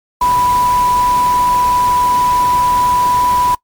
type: tone in noise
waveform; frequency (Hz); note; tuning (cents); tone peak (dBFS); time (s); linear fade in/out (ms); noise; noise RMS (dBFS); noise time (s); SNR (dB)
sine; 987.8; B5; 0; -10; 0.21-3.55; 5; pink; -25; 0.21-3.55; +12
effects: noise-tail reverb RT60 0.1 s tail -22 dB re dry + MP3 96 kbps